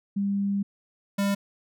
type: tone pair in turn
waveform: sine / square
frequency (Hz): 199.6 / 199.6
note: G3 / G3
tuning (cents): +32 / +32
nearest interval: unison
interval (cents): 0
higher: neither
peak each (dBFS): -23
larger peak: neither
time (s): 0.16-0.63 / 1.18-1.35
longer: first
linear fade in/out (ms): 10
effects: none